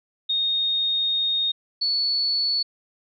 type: tone pair in turn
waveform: sine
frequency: 3705 / 4431 Hz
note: A#7 / C#8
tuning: -11 / -2 cents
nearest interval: minor third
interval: 309 cents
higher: second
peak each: -20 dBFS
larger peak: neither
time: 0.29-1.52 / 1.81-2.63 s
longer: first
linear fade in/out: 10 ms
effects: none